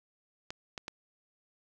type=clicks; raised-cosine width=0.2 ms; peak=-21 dBFS; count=3; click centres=0.505 / 0.778 / 0.881 s; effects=none